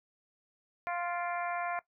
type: harmonic tone with a mistuned harmonic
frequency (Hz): 349.2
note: F4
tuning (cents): 0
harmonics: 2 / 3 / 4 / 5 / 6 / 7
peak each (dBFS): -35 / -39 / -41 / -43 / -45 / -46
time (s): 0.87-1.79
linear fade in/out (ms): 0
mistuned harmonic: 7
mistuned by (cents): -49
effects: noise-tail reverb RT60 0.1 s tail -18 dB re dry